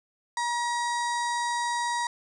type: harmonic tone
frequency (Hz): 954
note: A#5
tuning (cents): +40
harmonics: 1 / 2 / 4 / 5 / 6 / 7 / 8 / 9 / 10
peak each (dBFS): -27 / -33 / -39 / -41 / -43 / -44 / -45 / -46 / -47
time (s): 0.37-2.07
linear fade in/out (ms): 2
effects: 11-bit